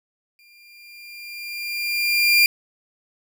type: tone with exponential growth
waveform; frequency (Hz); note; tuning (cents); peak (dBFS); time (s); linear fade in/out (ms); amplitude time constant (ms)
30% pulse; 2393; D7; +32; -9; 0.39-2.46; 1; 450
effects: none